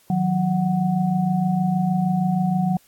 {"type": "tone cluster", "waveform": "sine", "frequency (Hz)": [156.8, 183.2, 741], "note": ["D#3", "F#3", "F#5"], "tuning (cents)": [14, -17, 2], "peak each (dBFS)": [-25, -19, -26], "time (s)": [0.1, 2.77], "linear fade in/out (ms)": 2, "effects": ["white hiss -57 dBFS RMS until 2.87 s", "AAC 64 kbps"]}